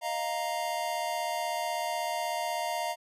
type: chord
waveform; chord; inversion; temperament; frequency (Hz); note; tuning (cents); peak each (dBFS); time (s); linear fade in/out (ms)
square; Eb suspended second; none; equal; 622.3 / 698.5 / 932.3; Eb5 / F5 / Bb5; 0 / 0 / 0; -37 / -34 / -35; 0.01-2.96; 50
effects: resampled to 32000 Hz